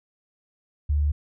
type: tone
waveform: sine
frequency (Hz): 73.42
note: D2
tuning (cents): 0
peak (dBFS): -19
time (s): 0.89-1.12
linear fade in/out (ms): 10
effects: none